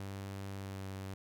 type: tone with pitch glide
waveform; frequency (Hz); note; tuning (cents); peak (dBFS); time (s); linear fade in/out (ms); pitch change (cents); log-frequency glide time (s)
sawtooth; 98 to 96.37; G2 to G2; 0 to -29; -37; 0-1.14; 0; -29; 0.54-0.85
effects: none